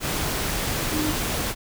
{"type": "tone in noise", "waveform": "sine", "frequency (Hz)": 305.6, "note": "D#4", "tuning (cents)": -31, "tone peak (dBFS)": -24, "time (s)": [0.9, 1.14], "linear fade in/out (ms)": 50, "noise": "pink", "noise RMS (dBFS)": -26, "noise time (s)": [0, 1.55], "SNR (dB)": -1, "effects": []}